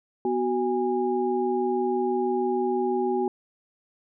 sine tone cluster, 247 / 373.2 / 820 Hz, B3 / F#4 / G#5, 0 / +15 / -22 cents, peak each -29 / -24 / -29 dBFS, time 0.25-3.28 s, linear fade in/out 2 ms, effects none

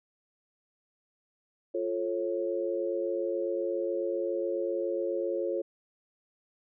sine chord, F augmented, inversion none, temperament just, 349.2 / 436.5 / 545.7 Hz, F4 / A4 / C#5, 0 / -14 / -27 cents, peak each -32 / -34 / -32 dBFS, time 1.74-5.62 s, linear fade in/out 10 ms, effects none

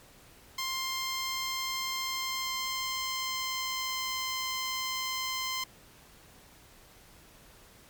10% pulse tone with pitch glide, 1053 to 1040.3 Hz, C6 to C6, +11 to -10 cents, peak -23 dBFS, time 0.58-5.64 s, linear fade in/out 5 ms, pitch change -21 cents, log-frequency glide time 2.06-4.11 s, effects pink hiss -56 dBFS RMS until 7.89 s + MP3 96 kbps

